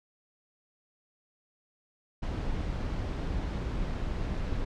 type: noise with amplitude modulation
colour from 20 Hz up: brown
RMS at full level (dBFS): -31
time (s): 2.22-4.65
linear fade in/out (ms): 10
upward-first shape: sine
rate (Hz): 227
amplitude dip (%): 25
effects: low-pass 5000 Hz 12 dB/octave